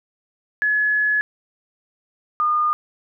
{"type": "tone pair in turn", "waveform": "sine", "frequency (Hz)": [1700, 1217.7], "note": ["G#6", "D#6"], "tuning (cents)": [40, -38], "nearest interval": "tritone", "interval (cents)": 578, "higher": "first", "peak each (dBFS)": -16, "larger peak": "neither", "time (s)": [[0.62, 1.21], [2.4, 2.73]], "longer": "first", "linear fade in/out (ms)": 0, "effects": []}